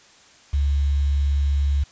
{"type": "tone with quantisation", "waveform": "sine", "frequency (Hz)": 70.7, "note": "C#2", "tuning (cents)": 35, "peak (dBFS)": -17, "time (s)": [0.53, 1.84], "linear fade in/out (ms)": 10, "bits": 7, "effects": ["white hiss -51 dBFS RMS until 1.91 s", "resampled to 16000 Hz"]}